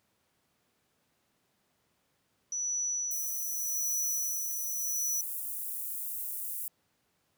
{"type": "tone with tremolo", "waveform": "sine", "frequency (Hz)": 5920, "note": "F#8", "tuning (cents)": 0, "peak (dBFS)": -29, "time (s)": [2.52, 5.21], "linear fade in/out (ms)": 2, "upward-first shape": "sine", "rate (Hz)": 0.85, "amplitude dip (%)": 55}
{"type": "high-pass noise", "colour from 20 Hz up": "pink", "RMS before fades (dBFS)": -37, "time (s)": [3.11, 6.68], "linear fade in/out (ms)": 2, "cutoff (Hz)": 11000, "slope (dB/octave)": 24}
{"effects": ["pink hiss -74 dBFS RMS until 7.37 s", "high-pass 100 Hz 12 dB/octave"]}